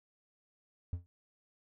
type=tone with exponential decay; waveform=triangle; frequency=87.5 Hz; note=F2; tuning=4 cents sharp; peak=-27 dBFS; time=0.93-1.06 s; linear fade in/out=0 ms; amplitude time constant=28 ms; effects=tanh soft clip ceiling -24 dBFS